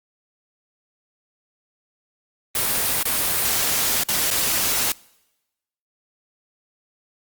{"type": "noise with dropouts", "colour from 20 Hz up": "white", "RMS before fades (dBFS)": -21, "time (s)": [2.55, 4.92], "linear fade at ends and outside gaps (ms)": 2, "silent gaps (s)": [[3.029, 3.053], [4.036, 4.086], [4.304, 4.311]], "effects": ["noise-tail reverb RT60 1.0 s tail -25 dB re dry", "Opus 32 kbps"]}